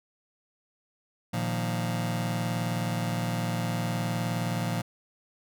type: chord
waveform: sawtooth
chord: Bb suspended fourth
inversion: none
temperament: just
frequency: 116.54 / 155.39 / 174.81 Hz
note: Bb2 / Eb3 / F3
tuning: 0 / -2 / +2 cents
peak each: -26 / -31 / -27 dBFS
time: 1.33-4.82 s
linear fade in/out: 10 ms
effects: none